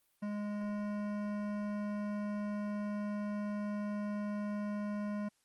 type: tone with hard clipping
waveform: sine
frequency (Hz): 207.1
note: G#3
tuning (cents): -5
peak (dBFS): -37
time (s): 0.22-5.29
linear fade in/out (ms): 10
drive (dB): 15
effects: white hiss -75 dBFS RMS until 5.44 s + Opus 32 kbps